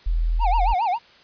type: tone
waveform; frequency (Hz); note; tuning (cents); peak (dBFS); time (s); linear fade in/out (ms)
sine; 41.2; E1; 0; -18; 0.06-0.74; 10
type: tone with vibrato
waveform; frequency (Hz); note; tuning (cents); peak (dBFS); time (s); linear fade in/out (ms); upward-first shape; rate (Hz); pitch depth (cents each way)
triangle; 819; G#5; -24; -17; 0.39-0.99; 50; sine; 7.3; 250
effects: white hiss -51 dBFS RMS until 1.23 s + resampled to 11025 Hz